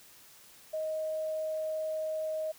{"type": "tone", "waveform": "sine", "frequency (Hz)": 627, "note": "D#5", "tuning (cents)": 13, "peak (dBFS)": -31, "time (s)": [0.73, 2.52], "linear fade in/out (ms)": 10, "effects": ["white hiss -56 dBFS RMS until 2.58 s"]}